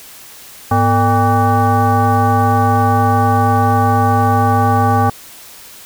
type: tone with frequency modulation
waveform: sine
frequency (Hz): 452.1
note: A4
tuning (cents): +47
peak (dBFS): -9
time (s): 0.71-5.1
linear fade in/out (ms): 5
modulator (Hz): 349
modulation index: 2
effects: white hiss -37 dBFS RMS until 5.85 s